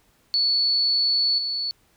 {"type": "tone with level steps", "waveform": "sine", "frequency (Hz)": 4435, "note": "C#8", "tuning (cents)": 0, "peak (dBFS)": [-18, -24], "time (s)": [0.34, 1.71], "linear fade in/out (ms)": 0, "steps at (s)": 1.38, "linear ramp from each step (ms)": 5, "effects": ["pink hiss -62 dBFS RMS until 1.96 s"]}